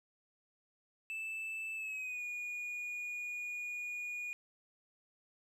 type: tone with pitch glide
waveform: triangle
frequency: 2637 to 2446 Hz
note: E7 to D#7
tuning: 0 to -30 cents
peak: -37 dBFS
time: 1.1-4.33 s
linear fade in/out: 0 ms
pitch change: -130 cents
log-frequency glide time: 1.75-2.23 s
effects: none